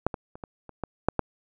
clicks, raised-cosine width 1 ms, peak -8 / -18 / -28 / -23 / -28 / -16 / -6 / -9 dBFS, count 8, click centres 0.066 / 0.142 / 0.355 / 0.438 / 0.693 / 0.837 / 1.086 / 1.193 s, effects none

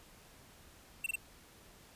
square tone bursts, 2703 Hz, E7, 43 cents sharp, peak -33 dBFS, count 3, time 1.04-1.157 s, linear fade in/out 5 ms, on 23 ms, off 24 ms, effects pink hiss -59 dBFS RMS until 1.95 s + resampled to 32000 Hz

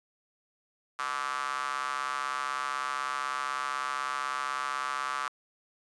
square tone with high-pass filter, 68 Hz, C#2, 33 cents flat, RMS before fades -33 dBFS, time 0.99-5.28 s, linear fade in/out 0 ms, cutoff 1200 Hz, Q 5.5, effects resampled to 22050 Hz

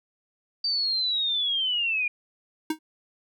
sine linear sweep, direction down, 4653 to 2400 Hz, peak -23 dBFS, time 0.64-2.08 s, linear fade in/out 5 ms
square tone with exponential decay, 313.5 Hz, D#4, 13 cents sharp, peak -21 dBFS, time 2.7-2.79 s, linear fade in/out 5 ms, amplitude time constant 18 ms
effects none

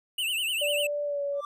square tone with vibrato, 2823 Hz, F7, 18 cents sharp, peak -27 dBFS, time 0.18-0.87 s, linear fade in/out 5 ms, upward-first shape triangle, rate 10 Hz, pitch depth 160 cents each way
sine tone with pitch glide, 584 to 567 Hz, D5 to C#5, -10 to +39 cents, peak -27 dBFS, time 0.61-1.41 s, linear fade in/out 10 ms, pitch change -51 cents, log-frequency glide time 1.04-1.22 s
triangle tone with exponential growth, 1174.7 Hz, D6, in tune, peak -28 dBFS, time 1.32-1.45 s, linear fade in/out 2 ms, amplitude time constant 27 ms
effects none

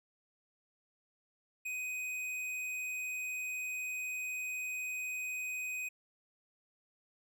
sine tone with tanh clipping, 2504 Hz, D#7, 10 cents sharp, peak -38 dBFS, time 1.65-5.89 s, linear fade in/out 10 ms, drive 14 dB, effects none

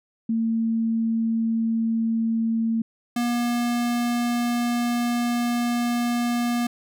sine / square tone pair in turn, 226.3 / 239.5 Hz, A3 / A#3, +49 / +47 cents, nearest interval minor second, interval 98 cents, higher second, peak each -20 / -22 dBFS, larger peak first, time 0.29-2.82 / 3.16-6.67 s, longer second, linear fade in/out 5 ms, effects none

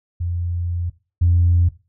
sine tone pair in turn, 86.8 / 86.8 Hz, F2 / F2, -10 / -10 cents, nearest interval unison, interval 0 cents, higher neither, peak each -20 / -11 dBFS, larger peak second, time 0.2-0.9 / 1.21-1.69 s, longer first, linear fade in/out 10 ms, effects noise-tail reverb RT60 0.3 s tail -17 dB re dry + tanh soft clip ceiling -7 dBFS

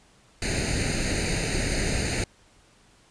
pink noise with comb filter, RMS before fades -26 dBFS, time 0.42-2.24 s, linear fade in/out 2 ms, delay 0.45 ms, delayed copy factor +0.85, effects pink hiss -58 dBFS RMS until 3.1 s + resampled to 22050 Hz

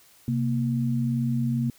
sine tone pair together, 130.82 / 233.1 Hz, C3 / A#3, 0 / 0 cents, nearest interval minor seventh, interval 1000 cents, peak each -25 dBFS, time 0.28-1.7 s, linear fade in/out 2 ms, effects white hiss -56 dBFS RMS until 1.78 s

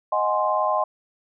sine chord, Ab dominant seventh, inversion second, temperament equal, 622.3 / 740 / 830.6 / 1046.5 Hz, Eb5 / Gb5 / Ab5 / C6, 0 / 0 / 0 / 0 cents, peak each -24 / -27 / -26 / -23 dBFS, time 0.12-0.84 s, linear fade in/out 5 ms, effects none

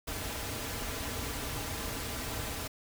pink noise with comb filter, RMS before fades -37 dBFS, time 0.07-2.68 s, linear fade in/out 10 ms, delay 5.5 ms, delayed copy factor -0.55, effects none

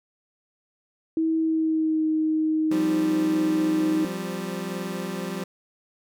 sine tone with pitch glide, 322.2 to 313.4 Hz, E4 to D#4, -39 to +13 cents, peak -20 dBFS, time 1.17-4.05 s, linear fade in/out 2 ms, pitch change -48 cents, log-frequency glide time 1.36-2.06 s
25% pulse chord, F suspended second, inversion none, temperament equal with one note detuned, 174.61 / 196 / 259.7 Hz, F3 / G3 / C4, 0 / 0 / -13 cents, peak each -29 / -28 / -34 dBFS, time 2.71-5.44 s, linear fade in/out 5 ms
effects none

